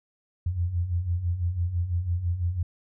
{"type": "beating tone pair", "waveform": "sine", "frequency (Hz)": [83.2, 89.2], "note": ["E2", "F2"], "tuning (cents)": [17, 37], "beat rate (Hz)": 6, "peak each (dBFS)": [-31, -25], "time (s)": [0.46, 2.63], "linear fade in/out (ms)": 5, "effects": []}